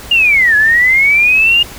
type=linear two-way sweep; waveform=sine; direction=down then up; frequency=2854 to 1676 to 2854 Hz; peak=-6 dBFS; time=0.11-1.63 s; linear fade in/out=5 ms; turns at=0.56 s; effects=added 60 Hz sine -38 dBFS peak until 1.78 s + pink hiss -31 dBFS RMS until 1.78 s